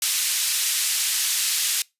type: band-pass noise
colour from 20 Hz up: white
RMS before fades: -23 dBFS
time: 0.02-1.82 s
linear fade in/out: 2 ms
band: 2500 to 11000 Hz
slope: 12 dB/octave
effects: noise-tail reverb RT60 0.2 s tail -23 dB re dry + resampled to 32000 Hz